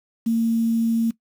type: tone with quantisation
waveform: sine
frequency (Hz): 228.4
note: A#3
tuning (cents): -35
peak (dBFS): -17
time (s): 0.26-1.11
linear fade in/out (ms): 10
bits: 7
effects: noise-tail reverb RT60 0.1 s tail -19 dB re dry